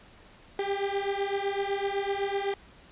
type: beating tone pair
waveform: 30% pulse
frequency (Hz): 393.6 / 401.5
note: G4 / G4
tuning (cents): +7 / +41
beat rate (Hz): 7.9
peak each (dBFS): -28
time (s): 0.59-2.54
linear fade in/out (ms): 2
effects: pink hiss -54 dBFS RMS until 2.91 s + resampled to 8000 Hz

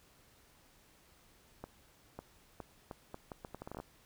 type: accelerating click train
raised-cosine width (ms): 1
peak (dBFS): -29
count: 15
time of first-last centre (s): 1.64-3.801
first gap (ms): 550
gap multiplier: 0.75
effects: pink hiss -65 dBFS RMS until 4.05 s

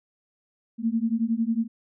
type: beating tone pair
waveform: sine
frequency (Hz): 222.4 / 233.4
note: A3 / A#3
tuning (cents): +19 / +2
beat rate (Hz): 11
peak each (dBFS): -25 / -25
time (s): 0.78-1.68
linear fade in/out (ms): 50
effects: none

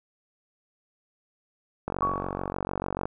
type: click train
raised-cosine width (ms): 1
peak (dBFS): -15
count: 56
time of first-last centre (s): 1.88-3.055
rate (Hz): 46.8
type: tone with exponential decay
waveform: sine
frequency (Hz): 1123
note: C#6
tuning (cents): +22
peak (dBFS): -20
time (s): 2.02-2.53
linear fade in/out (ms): 2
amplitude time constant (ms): 110
effects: none

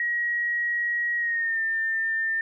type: tone with pitch glide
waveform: sine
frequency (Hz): 1901 to 1798.5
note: A#6 to A6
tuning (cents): +33 to +37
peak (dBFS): -23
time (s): 0-2.41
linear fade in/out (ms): 2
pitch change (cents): -96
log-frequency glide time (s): 1.17-1.61
effects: none

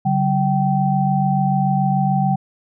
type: tone cluster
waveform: sine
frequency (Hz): 142.3 / 189.2 / 773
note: C#3 / F#3 / G5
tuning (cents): +46 / +39 / -24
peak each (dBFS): -19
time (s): 0.05-2.36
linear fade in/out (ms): 10
effects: none

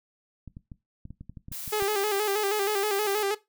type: clicks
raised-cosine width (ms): 5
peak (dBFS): -29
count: 12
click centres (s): 0.477 / 0.569 / 0.718 / 1.054 / 1.106 / 1.21 / 1.296 / 1.372 / 1.484 / 1.517 / 1.678 / 1.824
type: noise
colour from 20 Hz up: blue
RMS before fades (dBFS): -37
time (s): 1.52-3.23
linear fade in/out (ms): 2
type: tone with vibrato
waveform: sawtooth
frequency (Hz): 410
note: G#4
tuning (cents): -22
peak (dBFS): -21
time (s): 1.72-3.35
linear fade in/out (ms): 10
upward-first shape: square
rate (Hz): 6.3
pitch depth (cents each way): 62
effects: noise-tail reverb RT60 0.2 s tail -18 dB re dry

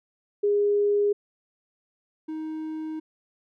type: tone pair in turn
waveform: sine / triangle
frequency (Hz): 410 / 313.9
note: G#4 / D#4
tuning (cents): -22 / +15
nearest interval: perfect fourth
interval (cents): 463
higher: first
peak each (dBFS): -19 / -28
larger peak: first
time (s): 0.43-1.13 / 2.28-3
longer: second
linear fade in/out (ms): 10
effects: none

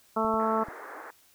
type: harmonic tone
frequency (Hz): 221.2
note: A3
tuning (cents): +9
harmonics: 1 / 2 / 3 / 4 / 5 / 6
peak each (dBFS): -31 / -31 / -31 / -31 / -31 / -31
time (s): 0.16-0.64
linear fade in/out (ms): 10
type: clicks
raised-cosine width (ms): 3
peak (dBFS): -30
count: 3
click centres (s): 0.248 / 0.341 / 0.685
type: band-pass noise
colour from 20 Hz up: white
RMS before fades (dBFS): -43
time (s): 0.39-1.11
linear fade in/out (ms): 10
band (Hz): 300 to 1800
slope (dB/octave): 48
effects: white hiss -61 dBFS RMS until 1.34 s

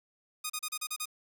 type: tone bursts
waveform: 5% pulse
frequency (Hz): 1236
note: D#6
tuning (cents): -12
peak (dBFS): -21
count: 7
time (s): 0.44-1.057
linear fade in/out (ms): 10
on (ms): 59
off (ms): 34
effects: none

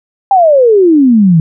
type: exponential sweep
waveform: sine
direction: down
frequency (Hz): 808 to 155.56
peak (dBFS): -3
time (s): 0.31-1.4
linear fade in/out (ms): 2
effects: none

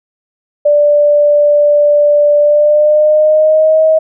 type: tone with pitch glide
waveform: sine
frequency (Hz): 587.3 to 633.1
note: D5 to D#5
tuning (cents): 0 to +30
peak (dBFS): -5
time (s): 0.65-3.99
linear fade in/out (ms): 10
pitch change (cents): +130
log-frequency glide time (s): 2.39-3.82
effects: none

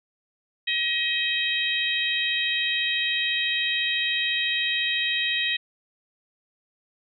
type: harmonic tone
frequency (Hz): 634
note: D#5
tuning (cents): +32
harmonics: 3 / 4 / 5 / 6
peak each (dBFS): -28 / -28 / -28 / -28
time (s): 0.67-5.57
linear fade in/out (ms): 10
effects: none

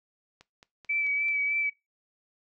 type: click train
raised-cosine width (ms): 0.2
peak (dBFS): -33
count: 5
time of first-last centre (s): 0.41-1.285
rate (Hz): 4.57
type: tone with vibrato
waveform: sine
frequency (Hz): 2300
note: D7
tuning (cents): -37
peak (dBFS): -25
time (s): 0.89-1.7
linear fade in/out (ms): 10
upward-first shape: sine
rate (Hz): 3.3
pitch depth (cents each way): 24
effects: noise-tail reverb RT60 0.2 s tail -19 dB re dry

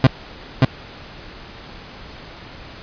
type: tone with echo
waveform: 30% pulse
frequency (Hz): 130.81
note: C3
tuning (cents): 0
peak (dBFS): -4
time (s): 0.04-0.07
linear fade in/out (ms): 2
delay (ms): 580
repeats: 1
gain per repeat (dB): -2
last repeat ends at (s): 0.65
effects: pink hiss -38 dBFS RMS until 2.82 s + resampled to 11025 Hz

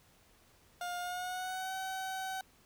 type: tone with pitch glide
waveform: 30% pulse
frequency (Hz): 709 to 759.9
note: F5 to F#5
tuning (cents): +26 to +46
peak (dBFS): -34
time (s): 0.81-2.41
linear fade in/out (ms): 2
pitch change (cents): +120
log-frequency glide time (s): 0.98-1.73
effects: pink hiss -65 dBFS RMS until 2.65 s

